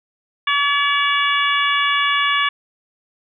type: harmonic tone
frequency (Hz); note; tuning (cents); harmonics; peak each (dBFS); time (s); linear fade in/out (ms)
570; C#5; +48; 2 / 3 / 4 / 5 / 6; -19 / -21 / -22 / -23 / -24; 0.47-2.49; 5
effects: none